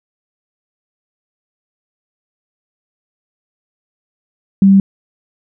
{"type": "tone", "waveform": "sine", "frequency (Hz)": 195.1, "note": "G3", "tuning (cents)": -8, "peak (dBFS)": -4, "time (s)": [4.62, 4.8], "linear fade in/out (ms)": 2, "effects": []}